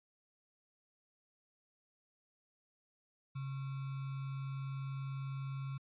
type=tone with sample-and-hold; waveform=sine; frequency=135.3 Hz; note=C#3; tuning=42 cents flat; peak=-38 dBFS; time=3.35-5.78 s; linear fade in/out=10 ms; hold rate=1225 Hz; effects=resampled to 8000 Hz